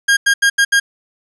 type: tone bursts at uneven times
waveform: 40% pulse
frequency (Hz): 1619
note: G#6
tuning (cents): -45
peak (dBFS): -8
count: 5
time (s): 0.08-0.17 / 0.26-0.34 / 0.42-0.5 / 0.58-0.65 / 0.72-0.8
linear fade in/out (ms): 10
effects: resampled to 24000 Hz + 7-bit